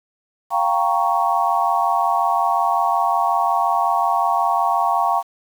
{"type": "chord", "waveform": "sine", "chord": "G half-diminished seventh", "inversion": "third", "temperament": "equal", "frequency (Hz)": [698.5, 784, 932.3, 1108.7], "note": ["F5", "G5", "Bb5", "Db6"], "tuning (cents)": [0, 0, 0, 0], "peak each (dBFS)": -21, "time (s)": [0.5, 5.23], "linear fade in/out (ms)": 50, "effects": ["7-bit"]}